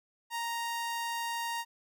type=tone; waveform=sawtooth; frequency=932.3 Hz; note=A#5; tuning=in tune; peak=-29 dBFS; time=0.3-1.65 s; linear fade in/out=50 ms; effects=none